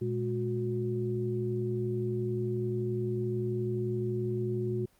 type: tone cluster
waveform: sine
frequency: 118.5 / 210 / 364.1 Hz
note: A#2 / G#3 / F#4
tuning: +29 / +19 / -28 cents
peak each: -32 / -37 / -32 dBFS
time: 0.01-4.86 s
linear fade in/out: 10 ms
effects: pink hiss -66 dBFS RMS until 4.99 s + Opus 24 kbps